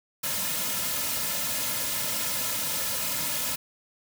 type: noise with comb filter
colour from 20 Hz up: white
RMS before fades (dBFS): -29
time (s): 0.23-3.56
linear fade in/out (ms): 10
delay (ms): 2.6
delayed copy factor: -1
effects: none